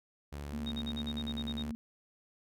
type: tone with vibrato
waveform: sawtooth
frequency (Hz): 70.9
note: C#2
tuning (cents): +40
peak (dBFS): -36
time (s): 0.32-1.72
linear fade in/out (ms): 10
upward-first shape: square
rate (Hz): 1.6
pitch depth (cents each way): 27
type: tone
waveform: sine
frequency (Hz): 229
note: A#3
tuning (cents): -31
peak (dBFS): -37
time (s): 0.53-1.75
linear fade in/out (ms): 0
type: tone bursts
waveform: sine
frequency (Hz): 3727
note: A#7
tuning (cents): -1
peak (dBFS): -38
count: 10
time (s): 0.66-1.628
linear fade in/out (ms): 10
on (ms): 59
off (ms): 42
effects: none